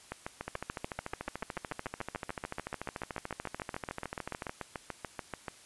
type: two click trains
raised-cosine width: 0.5 ms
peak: -21 / -21 dBFS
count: 38 / 56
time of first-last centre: 0.12-5.482 / 0.48-4.495 s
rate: 6.9 / 13.7 Hz
effects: white hiss -56 dBFS RMS until 5.65 s + resampled to 24000 Hz